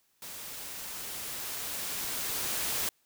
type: noise with level ramp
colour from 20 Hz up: white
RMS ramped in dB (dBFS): -43 to -31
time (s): 0.22-2.89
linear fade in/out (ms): 2
effects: white hiss -71 dBFS RMS until 3.05 s